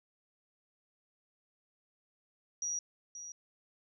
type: tone with echo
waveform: sine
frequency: 5770 Hz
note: F#8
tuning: 44 cents flat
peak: -33 dBFS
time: 2.62-2.79 s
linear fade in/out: 2 ms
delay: 530 ms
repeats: 1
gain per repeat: -10 dB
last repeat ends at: 3.32 s
effects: none